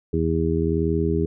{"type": "harmonic tone", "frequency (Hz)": 81.4, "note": "E2", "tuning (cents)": -21, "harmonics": [1, 2, 3, 4, 5], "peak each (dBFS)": [-25, -25, -28, -26, -24], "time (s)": [0.13, 1.26], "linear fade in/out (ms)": 5, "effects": []}